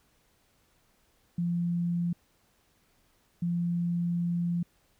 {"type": "tone bursts at uneven times", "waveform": "sine", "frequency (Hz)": 172.6, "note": "F3", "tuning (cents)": -20, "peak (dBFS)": -26, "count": 2, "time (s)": [[1.38, 2.13], [3.42, 4.63]], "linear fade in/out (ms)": 5, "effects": ["pink hiss -68 dBFS RMS until 4.99 s"]}